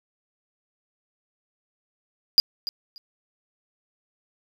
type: tone with echo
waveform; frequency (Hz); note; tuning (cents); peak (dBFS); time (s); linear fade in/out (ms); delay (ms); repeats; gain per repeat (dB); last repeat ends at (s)
triangle; 4854; D#8; -44; -10; 2.38-2.4; 0; 290; 2; -15; 2.98
effects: none